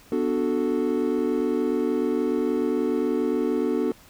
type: chord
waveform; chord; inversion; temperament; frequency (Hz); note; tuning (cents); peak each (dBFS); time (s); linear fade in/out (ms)
triangle; B minor seventh; none; equal; 246.9 / 293.7 / 370 / 440; B3 / D4 / F#4 / A4; 0 / 0 / 0 / 0; -25; 0.12-3.92; 2
effects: pink hiss -52 dBFS RMS until 4.09 s